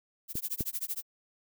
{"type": "noise with tremolo", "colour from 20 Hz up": "violet", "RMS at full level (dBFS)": -32, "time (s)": [0.28, 1.03], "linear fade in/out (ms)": 50, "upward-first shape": "sine", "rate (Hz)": 13, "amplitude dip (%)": 100}
{"type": "clicks", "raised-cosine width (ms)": 3, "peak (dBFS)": [-25, -20], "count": 2, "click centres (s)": [0.355, 0.608]}
{"effects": []}